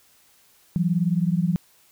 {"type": "beating tone pair", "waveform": "sine", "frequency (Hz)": [167.5, 186.5], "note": ["E3", "F#3"], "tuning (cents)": [28, 14], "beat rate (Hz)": 19, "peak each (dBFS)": [-21, -23], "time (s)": [0.76, 1.56], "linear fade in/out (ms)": 0, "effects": ["white hiss -58 dBFS RMS until 1.91 s"]}